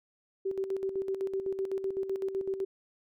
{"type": "tone with tremolo", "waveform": "sine", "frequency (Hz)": 386.1, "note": "G4", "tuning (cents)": -26, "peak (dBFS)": -28, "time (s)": [0.45, 2.65], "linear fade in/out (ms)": 10, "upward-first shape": "square", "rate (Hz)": 7.9, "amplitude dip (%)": 60, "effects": []}